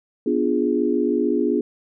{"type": "chord", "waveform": "sine", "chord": "B diminished seventh", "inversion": "none", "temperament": "equal", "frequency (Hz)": [246.9, 293.7, 349.2, 415.3], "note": ["B3", "D4", "F4", "Ab4"], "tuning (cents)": [0, 0, 0, 0], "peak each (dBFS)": -23, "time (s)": [0.26, 1.61], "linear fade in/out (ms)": 5, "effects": []}